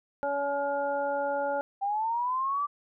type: harmonic tone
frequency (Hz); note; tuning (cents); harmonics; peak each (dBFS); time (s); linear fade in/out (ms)
283; C#4; +36; 1 / 2 / 3 / 5; -41 / -29 / -31 / -37; 0.23-1.61; 0
type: linear sweep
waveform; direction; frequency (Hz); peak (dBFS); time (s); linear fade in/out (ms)
sine; up; 782 to 1174.7; -26; 1.81-2.67; 20
effects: none